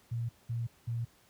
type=tone bursts; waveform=sine; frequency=117.1 Hz; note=A#2; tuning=8 cents sharp; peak=-31 dBFS; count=3; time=0.11-1.05 s; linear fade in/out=10 ms; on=180 ms; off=200 ms; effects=pink hiss -64 dBFS RMS until 1.29 s + high-pass 60 Hz 12 dB/octave